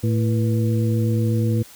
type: harmonic tone with a mistuned harmonic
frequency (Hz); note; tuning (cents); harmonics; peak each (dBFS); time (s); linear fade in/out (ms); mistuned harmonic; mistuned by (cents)
111.5; A2; +23; 1 / 2 / 3 / 4; -18 / -24 / -28 / -30; 0.03-1.63; 10; 4; +140
effects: white hiss -45 dBFS RMS until 1.75 s